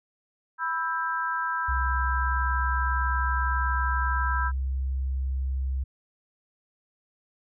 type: chord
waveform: sine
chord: E minor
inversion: second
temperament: equal with one note detuned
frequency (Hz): 987.8 / 1318.5 / 1590.8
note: B5 / E6 / G6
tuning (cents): 0 / 0 / +25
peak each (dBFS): -30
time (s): 0.58-4.52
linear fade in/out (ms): 50
type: tone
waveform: sine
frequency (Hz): 66.1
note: C2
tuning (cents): +18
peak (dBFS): -25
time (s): 1.68-5.84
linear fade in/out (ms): 10
effects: none